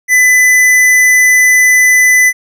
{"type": "tone with tanh clipping", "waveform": "sine", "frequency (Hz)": 2003, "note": "B6", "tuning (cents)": 24, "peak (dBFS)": -6, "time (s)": [0.08, 2.33], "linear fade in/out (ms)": 50, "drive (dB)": 17, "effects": []}